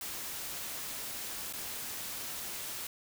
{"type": "noise with dropouts", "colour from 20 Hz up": "white", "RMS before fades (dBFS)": -40, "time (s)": [0.01, 2.87], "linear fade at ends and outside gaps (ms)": 2, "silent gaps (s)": [1.527, 1.535], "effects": []}